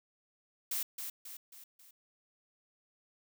blue noise with echo, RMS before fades -35 dBFS, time 0.71-0.83 s, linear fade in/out 5 ms, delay 270 ms, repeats 4, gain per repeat -6 dB, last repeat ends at 1.91 s, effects none

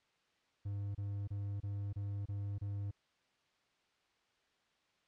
triangle tone bursts, 100.7 Hz, G2, 47 cents sharp, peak -35 dBFS, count 7, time 0.65-2.912 s, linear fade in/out 10 ms, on 300 ms, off 27 ms, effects white hiss -75 dBFS RMS until 5.07 s + low-pass 4000 Hz 12 dB/octave

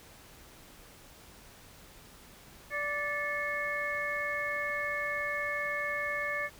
harmonic tone with a mistuned harmonic, 584 Hz, D5, 10 cents flat, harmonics 1 / 2 / 3 / 4, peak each -38 / -39 / -34 / -36 dBFS, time 2.7-6.5 s, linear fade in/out 50 ms, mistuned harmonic 4, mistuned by -120 cents, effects pink hiss -54 dBFS RMS until 6.59 s

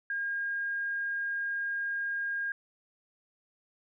sine tone, 1619 Hz, G#6, 45 cents flat, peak -30 dBFS, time 0.1-2.52 s, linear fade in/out 2 ms, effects none

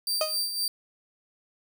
sawtooth tone with tremolo, 4677 Hz, D8, 8 cents flat, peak -22 dBFS, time 0.07-0.68 s, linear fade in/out 2 ms, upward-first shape sine, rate 3.9 Hz, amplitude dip 55%
35% pulse tone with exponential decay, 623 Hz, D#5, 2 cents sharp, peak -20 dBFS, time 0.21-0.4 s, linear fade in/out 2 ms, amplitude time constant 40 ms
effects none

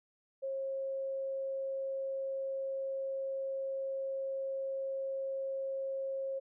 sine tone, 539 Hz, C#5, 49 cents flat, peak -34 dBFS, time 0.42-6.4 s, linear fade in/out 20 ms, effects none

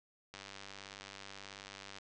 click train, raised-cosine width 0.2 ms, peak -30 dBFS, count 163, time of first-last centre 0.34-1.985 s, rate 98.5 Hz, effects resampled to 22050 Hz

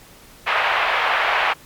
pink band-pass noise, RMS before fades -19 dBFS, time 0.46-1.54 s, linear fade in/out 20 ms, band 700 to 2800 Hz, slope 24 dB/octave, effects pink hiss -46 dBFS RMS until 1.65 s + MP3 96 kbps

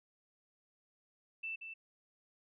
sine tone with echo, 2659 Hz, E7, 14 cents sharp, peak -38 dBFS, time 1.43-1.56 s, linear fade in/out 10 ms, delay 180 ms, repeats 1, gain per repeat -6 dB, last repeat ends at 1.74 s, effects none

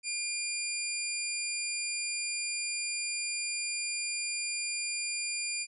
15% pulse tone, 2400 Hz, D7, 37 cents sharp, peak -25 dBFS, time 0.03-5.67 s, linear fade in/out 50 ms, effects resampled to 24000 Hz

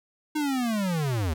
square linear sweep, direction down, 310 to 73.3 Hz, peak -25 dBFS, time 0.35-1.34 s, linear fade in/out 10 ms, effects none

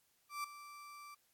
35% pulse tone with ADSR envelope, 1170 Hz, D6, 7 cents flat, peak -35 dBFS, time 0.29-1.15 s, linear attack 150 ms, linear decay 5 ms, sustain -14 dB, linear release 11 ms, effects white hiss -75 dBFS RMS until 1.33 s + AAC 64 kbps

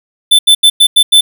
square tone bursts at uneven times, 3526 Hz, A7, 3 cents sharp, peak -3 dBFS, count 6, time 0.31-0.39 / 0.47-0.55 / 0.63-0.7 / 0.8-0.87 / 0.96-1.03 / 1.12-1.21 s, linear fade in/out 10 ms, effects 7-bit

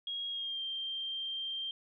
sine tone with pitch glide, 3284 to 3168 Hz, G#7 to G7, -20 to +18 cents, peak -35 dBFS, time 0.07-1.71 s, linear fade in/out 2 ms, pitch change -62 cents, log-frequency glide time 0.3-0.62 s, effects none

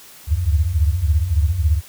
sine tone cluster, 72 / 75.5 / 89.9 Hz, D2 / D2 / F#2, -34 / +48 / -49 cents, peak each -19 dBFS, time 0.27-1.82 s, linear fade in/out 50 ms, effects white hiss -43 dBFS RMS until 1.88 s

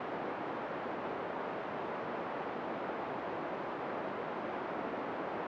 white band-pass noise, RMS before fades -39 dBFS, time 0-5.47 s, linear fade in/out 5 ms, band 230 to 860 Hz, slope 12 dB/octave, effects low-pass 3000 Hz 12 dB/octave

